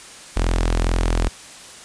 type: tone with notch filter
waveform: sawtooth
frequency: 42.31 Hz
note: E1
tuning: 46 cents sharp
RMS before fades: -19 dBFS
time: 0.36-1.29 s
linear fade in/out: 10 ms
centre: 140 Hz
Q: 1.2
effects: white hiss -40 dBFS RMS until 1.84 s + resampled to 22050 Hz